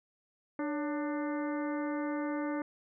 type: harmonic tone with a mistuned harmonic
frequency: 297.4 Hz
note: D4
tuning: 22 cents sharp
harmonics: 1 / 2 / 3 / 4 / 5 / 6 / 7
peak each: -33 / -39 / -43 / -45 / -47 / -49 / -50 dBFS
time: 0.59-2.62 s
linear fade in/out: 2 ms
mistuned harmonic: 2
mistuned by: -77 cents
effects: none